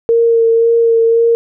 sine tone with vibrato, 460 Hz, A#4, 23 cents flat, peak -7 dBFS, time 0.09-1.35 s, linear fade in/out 0 ms, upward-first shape sine, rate 1.9 Hz, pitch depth 16 cents each way, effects none

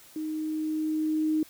sine tone with level ramp, 311.1 Hz, D#4, in tune, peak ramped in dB -30 to -22 dBFS, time 0.16-1.43 s, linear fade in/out 2 ms, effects white hiss -53 dBFS RMS until 1.49 s

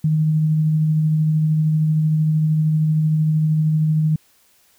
sine tone with tremolo, 155.56 Hz, D#3, in tune, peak -13 dBFS, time 0.04-4.16 s, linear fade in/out 5 ms, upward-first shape triangle, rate 13 Hz, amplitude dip 25%, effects white hiss -57 dBFS RMS until 4.78 s

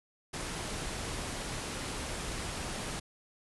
pink low-pass noise, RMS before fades -38 dBFS, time 0.33-3 s, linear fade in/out 10 ms, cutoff 11000 Hz, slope 96 dB/octave, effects none

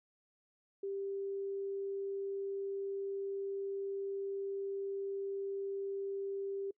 sine tone, 394 Hz, G4, 9 cents sharp, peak -36 dBFS, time 0.83-6.71 s, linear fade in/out 5 ms, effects noise-tail reverb RT60 0.1 s tail -25 dB re dry

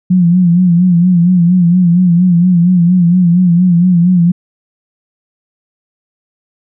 sine tone with vibrato, 176.6 Hz, F3, 20 cents sharp, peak -5 dBFS, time 0.1-4.32 s, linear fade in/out 10 ms, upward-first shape sine, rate 4.3 Hz, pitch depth 77 cents each way, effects none

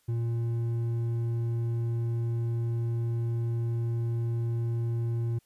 sine tone with hard clipping, 116.54 Hz, A#2, in tune, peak -28 dBFS, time 0.08-5.39 s, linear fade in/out 10 ms, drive 5 dB, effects white hiss -69 dBFS RMS until 5.45 s + resampled to 32000 Hz

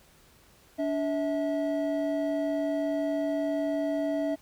triangle tone pair together, 289 / 647.6 Hz, D4 / E5, -28 / -31 cents, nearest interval octave + major second, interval 1397 cents, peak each -27 dBFS, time 0.78-4.36 s, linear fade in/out 20 ms, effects pink hiss -59 dBFS RMS until 4.41 s

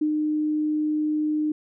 sine tone with ADSR envelope, 304.6 Hz, D#4, 37 cents flat, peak -19 dBFS, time 0.01-1.52 s, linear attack 8 ms, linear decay 87 ms, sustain -2 dB, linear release 4 ms, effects none

